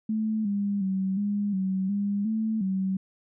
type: tone with pitch steps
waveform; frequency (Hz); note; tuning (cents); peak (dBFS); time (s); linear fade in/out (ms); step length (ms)
sine; 217.8 / 201.8 / 190.8 / 204.3 / 189.7 / 202.1 / 219.9 / 190.5; A3 / G#3 / G3 / G#3 / F#3 / G#3 / A3 / G3; -17 / -49 / -47 / -28 / +43 / -47 / -1 / -49; -24; 0.09-2.97; 5; 360
effects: none